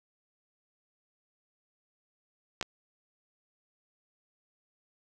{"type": "clicks", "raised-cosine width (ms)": 0.2, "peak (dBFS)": [-13, -19], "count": 2, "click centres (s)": [2.612, 2.627], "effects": []}